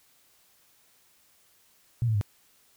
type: tone with pitch steps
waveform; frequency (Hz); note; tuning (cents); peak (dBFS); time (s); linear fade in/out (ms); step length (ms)
sine; 118.8 / 110.21 / 102.23; A#2 / A2 / G#2; +33 / +3 / -27; -22; 2.02-2.212; 0; 64
effects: white hiss -63 dBFS RMS until 2.76 s